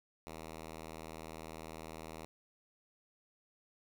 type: tone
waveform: 5% pulse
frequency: 80 Hz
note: D#2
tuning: 49 cents sharp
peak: -34 dBFS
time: 0.27-2.25 s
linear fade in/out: 0 ms
effects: none